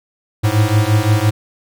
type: beating tone pair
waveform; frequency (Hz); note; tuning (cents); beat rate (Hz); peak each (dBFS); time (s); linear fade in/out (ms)
square; 103.83 / 109.63; G#2 / A2; 0 / -6; 5.8; -15; 0.43-1.31; 20
effects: none